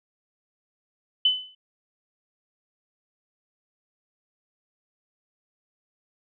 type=tone with exponential decay; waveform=sine; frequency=3018 Hz; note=F#7; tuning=34 cents sharp; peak=-14 dBFS; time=1.25-1.55 s; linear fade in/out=5 ms; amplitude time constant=64 ms; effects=none